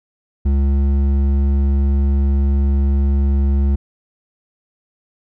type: tone with hard clipping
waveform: triangle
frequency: 69.3 Hz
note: C#2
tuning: in tune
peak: -14 dBFS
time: 0.45-3.76 s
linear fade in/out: 10 ms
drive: 12 dB
effects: none